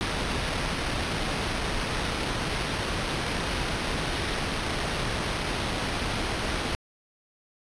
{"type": "noise with sample-and-hold", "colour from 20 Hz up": "pink", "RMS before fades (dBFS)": -29, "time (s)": [0.01, 6.75], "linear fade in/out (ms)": 0, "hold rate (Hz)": 7350, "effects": ["resampled to 22050 Hz"]}